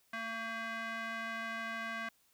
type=tone with band-pass filter; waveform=square; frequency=226.6 Hz; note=A#3; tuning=49 cents flat; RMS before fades=-40 dBFS; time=0.13-2.09 s; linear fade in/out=5 ms; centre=1700 Hz; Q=2; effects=white hiss -71 dBFS RMS until 2.33 s